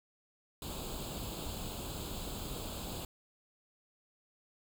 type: noise with comb filter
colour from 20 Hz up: pink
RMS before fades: -41 dBFS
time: 0.62-3.05 s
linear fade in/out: 2 ms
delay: 0.26 ms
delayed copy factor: +0.8
effects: none